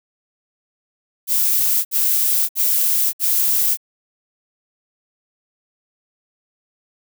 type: noise bursts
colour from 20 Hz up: violet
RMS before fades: -17 dBFS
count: 4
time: 1.27-3.773 s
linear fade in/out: 50 ms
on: 580 ms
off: 61 ms
effects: none